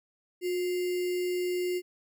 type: tone with sample-and-hold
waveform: sine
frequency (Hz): 360.2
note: F#4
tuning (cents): -46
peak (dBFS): -27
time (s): 0.41-1.82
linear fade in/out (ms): 50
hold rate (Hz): 2450
effects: none